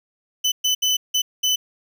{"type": "tone bursts at uneven times", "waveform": "30% pulse", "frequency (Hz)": 3012, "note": "F#7", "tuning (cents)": 30, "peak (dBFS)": -14, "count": 5, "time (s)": [[0.44, 0.52], [0.64, 0.75], [0.82, 0.97], [1.14, 1.22], [1.43, 1.56]], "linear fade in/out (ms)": 10, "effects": []}